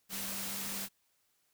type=tone in noise; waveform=sine; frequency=197 Hz; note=G3; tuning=9 cents sharp; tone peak=-47 dBFS; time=0.09-0.89 s; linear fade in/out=50 ms; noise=white; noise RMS=-39 dBFS; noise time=0.09-0.89 s; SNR=-11 dB; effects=white hiss -75 dBFS RMS until 1.53 s